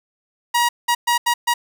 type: tone bursts at uneven times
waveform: sawtooth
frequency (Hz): 954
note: A#5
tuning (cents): +40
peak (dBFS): -11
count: 5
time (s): 0.54-0.69 / 0.88-0.95 / 1.07-1.18 / 1.26-1.34 / 1.47-1.54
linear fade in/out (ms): 10
effects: none